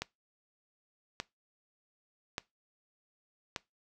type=click train; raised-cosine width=0.2 ms; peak=-17 dBFS; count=4; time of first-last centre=0.02-3.562 s; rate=0.847 Hz; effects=noise-tail reverb RT60 0.2 s tail -21 dB re dry